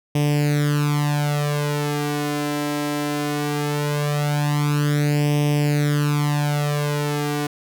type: tone with flanger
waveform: sawtooth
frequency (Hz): 146.83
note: D3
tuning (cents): 0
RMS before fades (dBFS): -21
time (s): 0.15-7.47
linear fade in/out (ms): 5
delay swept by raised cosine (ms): 0.35 to 3.05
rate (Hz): 0.19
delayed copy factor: +0.8
effects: none